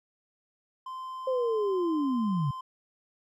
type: tone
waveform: triangle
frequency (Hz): 1037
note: C6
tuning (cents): -16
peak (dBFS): -34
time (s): 0.86-2.61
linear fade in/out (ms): 5
type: linear sweep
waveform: sine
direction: down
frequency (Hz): 530 to 129.9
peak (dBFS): -25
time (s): 1.27-2.51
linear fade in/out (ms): 5
effects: none